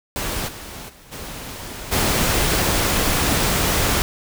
pink noise with level steps, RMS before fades -25 / -35 / -46 / -33 / -19 dBFS, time 0.16-4.02 s, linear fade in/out 0 ms, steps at 0.47 / 0.88 / 1.11 / 1.91 s, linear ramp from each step 20 ms, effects none

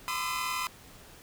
sawtooth tone cluster, 1014 / 1053 / 1210 / 1324 / 2493 Hz, B5 / C6 / D#6 / E6 / D#7, +45 / +11 / -49 / +7 / +3 cents, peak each -30 / -36 / -34 / -35 / -36 dBFS, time 0.08-0.67 s, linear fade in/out 0 ms, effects pink hiss -52 dBFS RMS until 1.22 s

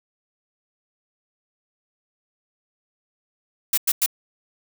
blue noise bursts, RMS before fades -19 dBFS, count 3, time 3.73-4.062 s, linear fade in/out 5 ms, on 46 ms, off 97 ms, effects none

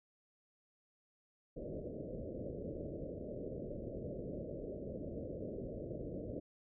white low-pass noise, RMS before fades -44 dBFS, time 1.56-6.4 s, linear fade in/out 10 ms, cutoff 610 Hz, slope 96 dB/octave, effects none

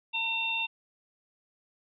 harmonic tone, 906 Hz, A#5, 50 cents flat, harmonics 1 / 3 / 4, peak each -37 / -29 / -35 dBFS, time 0.13-0.67 s, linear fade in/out 20 ms, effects none

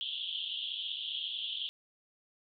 white band-pass noise, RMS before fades -38 dBFS, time 0.01-1.69 s, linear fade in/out 0 ms, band 3000 to 3500 Hz, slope 96 dB/octave, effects none

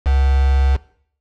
sine tone with quantisation, 67.8 Hz, C#2, 38 cents flat, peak -12 dBFS, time 0.05-0.77 s, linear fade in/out 20 ms, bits 4, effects noise-tail reverb RT60 0.6 s tail -20 dB re dry + low-pass 4000 Hz 12 dB/octave

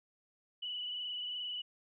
sine tone with frequency modulation, 2960 Hz, F#7, in tune, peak -37 dBFS, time 0.62-1.62 s, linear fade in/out 10 ms, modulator 22.7 Hz, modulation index 2.6, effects none

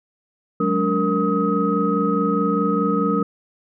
sine tone cluster, 183.8 / 208.6 / 287.4 / 464.2 / 1265 Hz, F#3 / G#3 / D4 / A#4 / D#6, -11 / +8 / -37 / -7 / +28 cents, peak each -23 dBFS, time 0.6-3.23 s, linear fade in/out 5 ms, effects tanh soft clip ceiling -5 dBFS

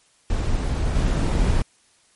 brown noise with level steps, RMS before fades -22 / -19 dBFS, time 0.3-1.62 s, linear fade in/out 2 ms, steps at 0.95 s, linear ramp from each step 5 ms, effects white hiss -59 dBFS RMS until 2.15 s + MP3 48 kbps

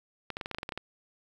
clicks, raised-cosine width 0.3 ms, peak -19 dBFS, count 11, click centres 0.303 / 0.369 / 0.412 / 0.459 / 0.513 / 0.547 / 0.585 / 0.631 / 0.691 / 0.722 / 0.776 s, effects 8-bit

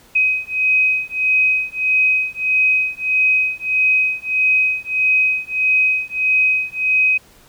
sine beating tone pair, 2523 / 2524.6 Hz, D#7 / D#7, +23 / +25 cents, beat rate 1.6 Hz, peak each -17 dBFS, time 0.15-7.18 s, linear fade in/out 10 ms, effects pink hiss -49 dBFS RMS until 7.48 s

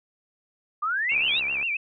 sine exponential sweep, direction up, 1174.7 to 3951 Hz, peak -23 dBFS, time 0.82-1.4 s, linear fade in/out 10 ms
sine tone with vibrato, 2534 Hz, D#7, 31 cents sharp, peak -24 dBFS, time 1.09-1.77 s, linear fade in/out 5 ms, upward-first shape sine, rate 7.5 Hz, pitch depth 160 cents each way
click train, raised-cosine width 0.5 ms, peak -26 dBFS, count 36, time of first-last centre 1.12-1.628 s, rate 68.9 Hz
effects none

